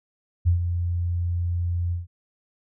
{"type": "tone with ADSR envelope", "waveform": "sine", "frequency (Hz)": 87, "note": "F2", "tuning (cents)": -6, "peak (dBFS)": -14, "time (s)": [0.45, 2.07], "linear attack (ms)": 26, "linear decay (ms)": 110, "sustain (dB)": -8, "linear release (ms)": 150, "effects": []}